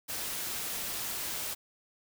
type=noise; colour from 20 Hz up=white; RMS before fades=-36 dBFS; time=0.08-1.55 s; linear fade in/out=20 ms; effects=none